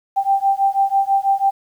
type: beating tone pair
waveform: sine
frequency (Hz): 783 / 789.1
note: G5 / G5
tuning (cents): -2 / +11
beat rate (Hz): 6.1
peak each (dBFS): -17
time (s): 0.16-1.51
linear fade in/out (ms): 20
effects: 8-bit